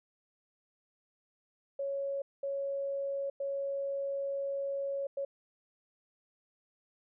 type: tone bursts at uneven times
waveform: sine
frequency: 554.4 Hz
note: C#5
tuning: in tune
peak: -32 dBFS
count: 4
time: 1.79-2.22 / 2.43-3.3 / 3.4-5.07 / 5.17-5.25 s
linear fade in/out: 5 ms
effects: none